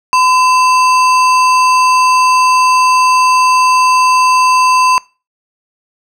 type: tone with sample-and-hold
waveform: sine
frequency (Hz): 1015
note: B5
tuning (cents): +47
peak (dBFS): -6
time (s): 0.13-4.98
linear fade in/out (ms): 0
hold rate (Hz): 3675
effects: noise-tail reverb RT60 0.3 s tail -23 dB re dry + low-pass 7000 Hz 12 dB/octave